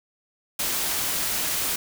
white noise, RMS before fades -26 dBFS, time 0.59-1.76 s, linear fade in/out 5 ms, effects none

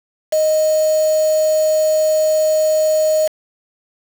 sine tone with quantisation, 622.3 Hz, D#5, in tune, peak -12 dBFS, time 0.32-3.28 s, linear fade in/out 10 ms, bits 4, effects none

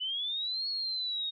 sine linear two-way sweep, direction up then down, 2960 to 4362 to 3713 Hz, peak -31 dBFS, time 0-1.31 s, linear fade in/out 20 ms, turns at 0.68 s, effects none

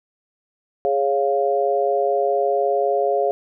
sine chord, Db major, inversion second, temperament equal, 415.3 / 554.4 / 698.5 Hz, Ab4 / Db5 / F5, 0 / 0 / 0 cents, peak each -21 dBFS, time 0.85-3.31 s, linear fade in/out 0 ms, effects none

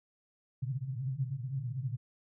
pink band-pass noise, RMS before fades -36 dBFS, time 0.62-1.97 s, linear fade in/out 10 ms, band 120 to 140 Hz, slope 96 dB/octave, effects none

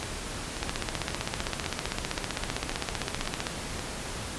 two click trains, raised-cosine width 0.2 ms, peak -11 / -17 dBFS, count 45 / 8, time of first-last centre 0.63-3.469 / 0.03-3.793 s, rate 15.5 / 1.86 Hz, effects pink hiss -36 dBFS RMS until 4.38 s + resampled to 24000 Hz

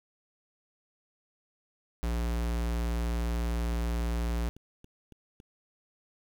square tone, 58.27 Hz, A#1, in tune, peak -29 dBFS, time 2.03-4.49 s, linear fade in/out 0 ms
click train, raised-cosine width 3 ms, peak -38 dBFS, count 7, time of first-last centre 3.73-5.401 s, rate 3.59 Hz
effects 9-bit

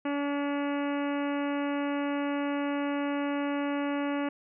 harmonic tone with a mistuned harmonic, 285.6 Hz, D4, 48 cents flat, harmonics 1 / 2 / 3 / 4 / 5 / 6 / 7 / 8 / 9 / 10, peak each -29 / -35 / -39 / -41 / -43 / -45 / -46 / -47 / -48 / -49 dBFS, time 0.05-4.29 s, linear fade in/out 5 ms, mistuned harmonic 8, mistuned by -16 cents, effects none

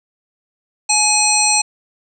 harmonic tone, 842 Hz, G#5, 24 cents sharp, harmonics 1 / 3 / 5 / 7 / 9 / 10, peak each -19 / -19 / -19 / -19 / -19 / -19 dBFS, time 0.89-1.62 s, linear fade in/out 10 ms, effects none

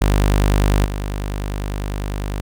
sawtooth tone with level steps, 50 Hz, G1, 35 cents sharp, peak -9 / -18 dBFS, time 0.01-2.41 s, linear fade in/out 10 ms, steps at 0.85 s, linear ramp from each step 10 ms, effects none

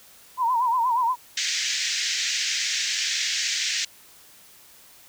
sine tone with vibrato, 969 Hz, B5, 33 cents flat, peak -19 dBFS, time 0.37-1.16 s, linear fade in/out 50 ms, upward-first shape sine, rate 8.4 Hz, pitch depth 110 cents each way
white band-pass noise, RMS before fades -26 dBFS, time 1.37-3.85 s, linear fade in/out 5 ms, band 1700 to 6800 Hz, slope 48 dB/octave
effects white hiss -51 dBFS RMS until 5.08 s

